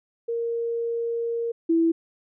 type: tone pair in turn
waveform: sine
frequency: 465.5 / 330.1 Hz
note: A#4 / E4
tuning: -2 / +2 cents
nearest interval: tritone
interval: 596 cents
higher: first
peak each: -24 / -17 dBFS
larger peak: second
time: 0.28-1.52 / 1.69-1.92 s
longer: first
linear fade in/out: 10 ms
effects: none